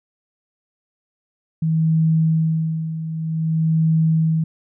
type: tone with tremolo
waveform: sine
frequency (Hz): 160.4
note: E3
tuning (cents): -47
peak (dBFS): -13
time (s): 1.62-4.44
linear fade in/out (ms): 5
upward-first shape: sine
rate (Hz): 0.53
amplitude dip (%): 70
effects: none